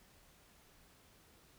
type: silence
effects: pink hiss -65 dBFS RMS until 1.58 s